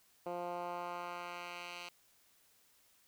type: tone with band-pass filter sweep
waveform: 10% pulse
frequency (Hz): 175.3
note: F3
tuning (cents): +7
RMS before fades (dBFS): -43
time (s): 0.26-1.89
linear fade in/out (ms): 5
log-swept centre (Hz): 550 to 3200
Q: 1.2
effects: white hiss -69 dBFS RMS until 3.07 s